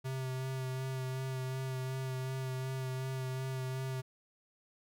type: tone with vibrato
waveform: square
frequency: 130.81 Hz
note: C3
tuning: in tune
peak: -36 dBFS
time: 0.04-4.02 s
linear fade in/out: 20 ms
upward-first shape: sine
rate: 2.7 Hz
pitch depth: 18 cents each way
effects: none